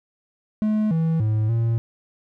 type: tone with pitch steps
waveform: triangle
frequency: 214.2 / 162.6 / 108.3 / 115.2 Hz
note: A3 / E3 / A2 / A#2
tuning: -46 / -23 / -27 / -20 cents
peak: -16 dBFS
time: 0.62-1.78 s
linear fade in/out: 0 ms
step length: 290 ms
effects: none